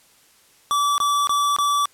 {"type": "tone bursts", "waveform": "square", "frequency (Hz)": 1155, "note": "D6", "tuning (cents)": -29, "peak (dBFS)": -18, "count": 4, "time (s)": [0.71, 1.856], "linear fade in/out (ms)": 0, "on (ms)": 270, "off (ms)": 22, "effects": ["white hiss -55 dBFS RMS until 1.93 s", "low-pass 12000 Hz 12 dB/octave"]}